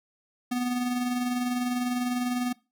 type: tone with tremolo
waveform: square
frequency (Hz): 246.9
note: B3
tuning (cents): 0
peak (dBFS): -25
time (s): 0.51-2.53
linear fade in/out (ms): 10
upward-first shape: sine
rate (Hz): 20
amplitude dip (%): 40
effects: noise-tail reverb RT60 0.3 s tail -23 dB re dry